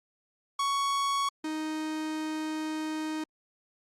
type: tone pair in turn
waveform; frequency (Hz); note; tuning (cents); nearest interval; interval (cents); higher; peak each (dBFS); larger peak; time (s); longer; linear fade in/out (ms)
45% pulse; 1114 / 311.6; C#6 / D#4; +8 / +3; octave + minor seventh; 2205; first; -26 / -31; first; 0.59-1.29 / 1.44-3.24; second; 5
effects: low-pass 9000 Hz 12 dB/octave + Opus 48 kbps